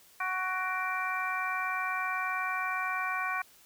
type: harmonic tone with a mistuned harmonic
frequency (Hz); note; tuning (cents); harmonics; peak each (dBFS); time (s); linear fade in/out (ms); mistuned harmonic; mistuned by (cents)
371.7; F#4; +8; 2 / 3 / 4 / 5 / 6; -38 / -34 / -35 / -39 / -36; 0.2-3.42; 5; 6; +91
effects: white hiss -59 dBFS RMS until 3.65 s